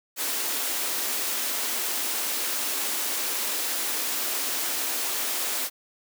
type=high-pass noise; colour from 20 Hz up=white; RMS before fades=-28 dBFS; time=0.16-5.7 s; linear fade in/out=50 ms; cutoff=230 Hz; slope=96 dB/octave; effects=none